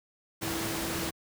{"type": "tone in noise", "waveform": "sine", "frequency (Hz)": 329.6, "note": "E4", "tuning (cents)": 0, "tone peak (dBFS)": -36, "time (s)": [0.41, 1.11], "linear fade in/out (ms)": 20, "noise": "pink", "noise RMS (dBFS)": -33, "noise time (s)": [0.41, 1.11], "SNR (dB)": -6, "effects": ["high-pass 80 Hz 12 dB/octave"]}